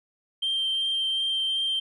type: tone with vibrato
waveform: sine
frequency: 3151 Hz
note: G7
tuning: 8 cents sharp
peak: -22 dBFS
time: 0.42-1.8 s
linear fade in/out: 10 ms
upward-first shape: triangle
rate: 2.7 Hz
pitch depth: 11 cents each way
effects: tanh soft clip ceiling -21 dBFS